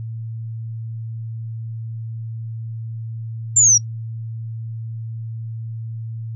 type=linear sweep; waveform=sine; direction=down; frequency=7390 to 5600 Hz; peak=-9 dBFS; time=3.56-3.78 s; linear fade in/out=10 ms; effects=noise-tail reverb RT60 0.1 s tail -24 dB re dry + added 113 Hz sine -26 dBFS peak until 6.35 s